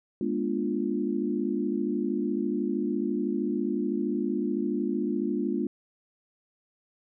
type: chord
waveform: sine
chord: G# diminished seventh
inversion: none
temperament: equal with one note detuned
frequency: 207.7 / 241.4 / 293.7 / 349.2 Hz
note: G#3 / B3 / D4 / F4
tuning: 0 / -39 / 0 / 0 cents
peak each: -31 dBFS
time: 0.21-5.67 s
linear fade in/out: 2 ms
effects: none